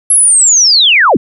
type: linear sweep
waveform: sine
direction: down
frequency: 11175 to 146.83 Hz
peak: -4 dBFS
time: 0.1-1.17 s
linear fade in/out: 5 ms
effects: none